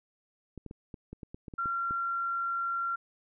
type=clicks; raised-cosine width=3 ms; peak=-29 dBFS; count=11; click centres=0.577 / 0.663 / 0.711 / 0.942 / 1.13 / 1.232 / 1.345 / 1.482 / 1.538 / 1.658 / 1.909 s
type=tone; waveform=sine; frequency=1373 Hz; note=F6; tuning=30 cents flat; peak=-29 dBFS; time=1.58-2.96 s; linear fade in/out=10 ms
effects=none